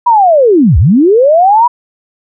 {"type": "linear two-way sweep", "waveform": "sine", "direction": "down then up", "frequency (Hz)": [987.8, 61.74, 987.8], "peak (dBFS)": -3, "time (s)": [0.06, 1.68], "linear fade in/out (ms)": 10, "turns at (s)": 0.78, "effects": []}